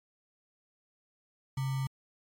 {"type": "tone with sample-and-hold", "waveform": "sine", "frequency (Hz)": 134.2, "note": "C3", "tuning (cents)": 44, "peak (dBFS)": -29, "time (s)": [1.57, 1.87], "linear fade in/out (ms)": 5, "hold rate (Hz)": 1050, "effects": ["MP3 64 kbps"]}